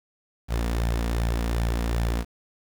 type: tone with flanger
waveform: sawtooth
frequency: 57.6 Hz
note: A#1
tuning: 20 cents flat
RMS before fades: -25 dBFS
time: 0.48-2.25 s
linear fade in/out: 50 ms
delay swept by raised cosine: 1.2 to 4.3 ms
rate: 2.6 Hz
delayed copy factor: +0.5
effects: 8-bit